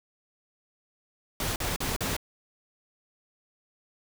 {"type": "noise bursts", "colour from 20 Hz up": "pink", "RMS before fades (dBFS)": -30, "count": 4, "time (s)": [1.4, 2.166], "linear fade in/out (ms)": 2, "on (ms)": 160, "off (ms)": 42, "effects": []}